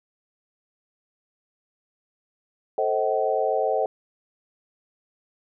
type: chord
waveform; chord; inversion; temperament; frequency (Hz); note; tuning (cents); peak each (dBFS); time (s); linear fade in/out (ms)
sine; A diminished seventh; none; just; 440 / 528 / 633.6 / 760.3; A4 / C5 / Eb5 / Gb5; 0 / +16 / +31 / +47; -26; 2.78-3.86; 2
effects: none